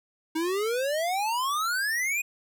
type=exponential sweep; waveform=square; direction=up; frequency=311.9 to 2515 Hz; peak=-26 dBFS; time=0.35-2.22 s; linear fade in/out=10 ms; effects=none